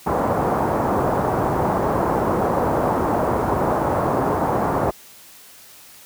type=low-pass noise; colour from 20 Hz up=white; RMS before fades=-20 dBFS; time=0.06-4.91 s; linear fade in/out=10 ms; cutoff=990 Hz; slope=24 dB/octave; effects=white hiss -45 dBFS RMS until 6.05 s + high-pass 60 Hz 12 dB/octave